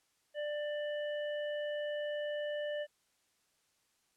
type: harmonic tone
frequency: 592 Hz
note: D5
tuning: 14 cents sharp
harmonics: 1 / 3 / 5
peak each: -35 / -45 / -49 dBFS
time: 0.34-2.87 s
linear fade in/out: 50 ms
effects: white hiss -75 dBFS RMS until 4.16 s + low-pass 10000 Hz 12 dB/octave